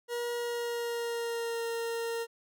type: tone with pitch glide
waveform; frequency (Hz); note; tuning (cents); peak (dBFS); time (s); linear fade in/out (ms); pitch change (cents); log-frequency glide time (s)
40% pulse; 477.5 to 462.3; A#4 to A#4; +42 to -14; -31; 0.08-2.27; 50; -56; 0.34-1.64
effects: none